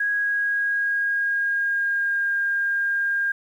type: tone with pitch glide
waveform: sine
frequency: 1651 to 1609.6 Hz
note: G#6 to G6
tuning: -11 to +45 cents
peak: -20 dBFS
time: 0-3.32 s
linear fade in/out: 5 ms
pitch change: -44 cents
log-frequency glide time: 0.11-2.36 s
effects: 9-bit